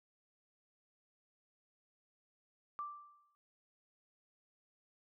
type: tone with exponential decay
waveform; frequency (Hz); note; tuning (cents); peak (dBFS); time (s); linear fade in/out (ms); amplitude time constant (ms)
sine; 1174.7; D6; 0; -37; 2.79-3.35; 0; 120
effects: none